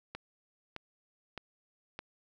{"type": "click train", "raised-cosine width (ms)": 0.3, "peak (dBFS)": -24, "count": 4, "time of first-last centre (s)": [0.15, 1.99], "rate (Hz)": 1.63, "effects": []}